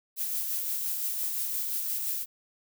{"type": "noise with tremolo", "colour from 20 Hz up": "violet", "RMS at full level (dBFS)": -30, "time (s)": [0.16, 2.26], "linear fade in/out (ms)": 50, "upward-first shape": "sine", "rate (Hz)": 5.8, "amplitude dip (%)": 30, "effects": []}